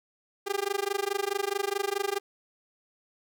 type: tone with amplitude modulation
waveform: sawtooth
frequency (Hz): 400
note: G4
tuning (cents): +35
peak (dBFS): -20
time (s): 0.46-2.2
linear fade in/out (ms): 20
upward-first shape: sine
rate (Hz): 24.7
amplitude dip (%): 100
effects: none